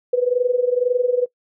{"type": "tone with amplitude modulation", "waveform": "sine", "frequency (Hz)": 494.5, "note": "B4", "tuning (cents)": 2, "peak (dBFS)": -12, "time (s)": [0.13, 1.26], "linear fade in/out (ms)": 5, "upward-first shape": "sine", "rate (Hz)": 22, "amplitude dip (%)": 80, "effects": ["noise-tail reverb RT60 0.1 s tail -21 dB re dry"]}